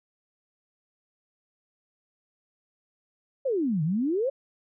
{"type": "exponential two-way sweep", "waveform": "sine", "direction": "down then up", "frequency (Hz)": [570, 146.83, 570], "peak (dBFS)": -23, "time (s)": [3.45, 4.3], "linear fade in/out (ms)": 10, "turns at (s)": 3.83, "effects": []}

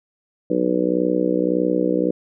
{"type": "harmonic tone", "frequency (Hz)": 61.74, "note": "B1", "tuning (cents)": 0, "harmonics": [3, 4, 5, 6, 7, 8, 9], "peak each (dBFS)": [-25, -28, -21, -26, -27, -22, -30], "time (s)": [0.5, 2.11], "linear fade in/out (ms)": 5, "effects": []}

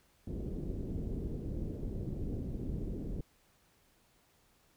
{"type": "low-pass noise", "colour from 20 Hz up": "pink", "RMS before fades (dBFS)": -38, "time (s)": [0.27, 3.21], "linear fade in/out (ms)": 5, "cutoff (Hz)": 400, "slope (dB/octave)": 24, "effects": ["pink hiss -69 dBFS RMS until 4.76 s"]}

